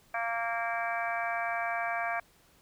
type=harmonic tone with a mistuned harmonic; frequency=231 Hz; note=A#3; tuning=16 cents flat; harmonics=3 / 4 / 5 / 6 / 7 / 8 / 9 / 10; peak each=-33 / -41 / -38 / -43 / -36 / -44 / -48 / -38 dBFS; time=0.14-2.2 s; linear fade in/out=5 ms; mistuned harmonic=9; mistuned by=+24 cents; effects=pink hiss -63 dBFS RMS until 2.61 s